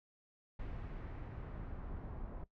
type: noise with low-pass filter sweep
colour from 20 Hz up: brown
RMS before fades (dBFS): -45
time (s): 0.59-2.44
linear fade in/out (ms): 5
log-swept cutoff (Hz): 2400 to 1100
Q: 1
effects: noise-tail reverb RT60 0.1 s tail -17 dB re dry